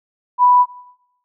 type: tone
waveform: sine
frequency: 987.8 Hz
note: B5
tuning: in tune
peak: -8 dBFS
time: 0.38-0.66 s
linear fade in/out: 50 ms
effects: noise-tail reverb RT60 0.8 s tail -18 dB re dry